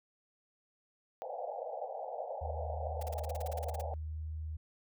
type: band-pass noise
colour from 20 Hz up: white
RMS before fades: -41 dBFS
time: 1.22-3.94 s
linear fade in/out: 0 ms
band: 480 to 820 Hz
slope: 96 dB/octave
type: tone with pitch glide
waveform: sine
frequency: 77.78 to 78.28 Hz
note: D#2 to D#2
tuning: 0 to +11 cents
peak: -37 dBFS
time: 2.41-4.57 s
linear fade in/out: 10 ms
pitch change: +11 cents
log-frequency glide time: 4.08-4.19 s
type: noise bursts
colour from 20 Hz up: white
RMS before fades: -48 dBFS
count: 15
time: 3.01-3.814 s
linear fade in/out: 5 ms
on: 20 ms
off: 36 ms
effects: none